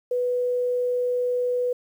sine tone, 493.9 Hz, B4, in tune, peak -21 dBFS, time 0.11-1.73 s, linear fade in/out 5 ms, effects 9-bit

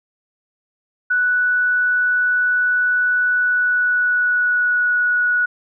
sine tone with pitch glide, 1480 to 1464.7 Hz, F#6 to F#6, 0 to -18 cents, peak -14 dBFS, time 1.1-5.46 s, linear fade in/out 10 ms, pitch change -18 cents, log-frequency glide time 3.3-4.95 s, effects none

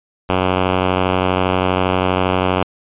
5% pulse tone, 92.5 Hz, F#2, in tune, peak -3 dBFS, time 0.29-2.63 s, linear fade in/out 5 ms, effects resampled to 8000 Hz

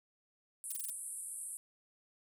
pink band-pass noise, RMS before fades -44 dBFS, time 0.64-1.57 s, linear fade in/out 0 ms, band 8400 to 11000 Hz, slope 96 dB/octave
violet noise bursts, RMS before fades -40 dBFS, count 5, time 0.7-0.903 s, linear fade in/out 5 ms, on 23 ms, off 22 ms
effects none

